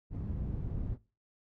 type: low-pass noise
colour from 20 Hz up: white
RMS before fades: -36 dBFS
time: 0.1-0.98 s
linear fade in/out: 50 ms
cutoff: 110 Hz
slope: 12 dB/octave
effects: noise-tail reverb RT60 0.3 s tail -19 dB re dry